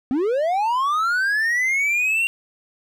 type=linear sweep; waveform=triangle; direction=up; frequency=242 to 2773 Hz; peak=-16 dBFS; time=0.11-2.27 s; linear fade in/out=0 ms; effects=none